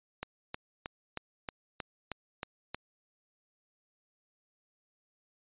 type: click train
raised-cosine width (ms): 0.3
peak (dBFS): -20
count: 9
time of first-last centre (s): 0.23-2.746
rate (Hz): 3.18
effects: resampled to 8000 Hz